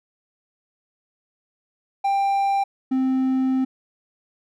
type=tone pair in turn; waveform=triangle; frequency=791 / 261.5 Hz; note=G5 / C4; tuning=+15 / -1 cents; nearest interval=octave + perfect fifth; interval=1916 cents; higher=first; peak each=-16 / -16 dBFS; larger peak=neither; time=2.04-2.64 / 2.91-3.65 s; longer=second; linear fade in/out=10 ms; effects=none